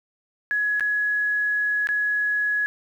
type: tone with dropouts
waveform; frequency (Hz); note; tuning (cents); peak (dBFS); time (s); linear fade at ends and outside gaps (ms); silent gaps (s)
sine; 1682; G#6; +22; -20; 0.51-2.66; 0; 0.797-0.807 / 1.871-1.889
effects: 9-bit